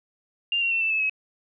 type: tone with pitch steps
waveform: sine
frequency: 2794 / 2746 / 2699 / 2652 / 2607 / 2562 Hz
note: F7 / F7 / E7 / E7 / E7 / E7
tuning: 0 / -30 / +40 / +10 / -20 / -50 cents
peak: -21 dBFS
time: 0.52-1.096 s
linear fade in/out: 2 ms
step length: 96 ms
effects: none